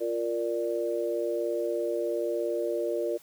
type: chord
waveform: sine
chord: Bb major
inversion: second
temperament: equal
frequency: 349.2 / 466.2 / 587.3 Hz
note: F4 / Bb4 / D5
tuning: 0 / 0 / 0 cents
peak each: -31 dBFS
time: 0-3.18 s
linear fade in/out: 20 ms
effects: white hiss -56 dBFS RMS until 3.22 s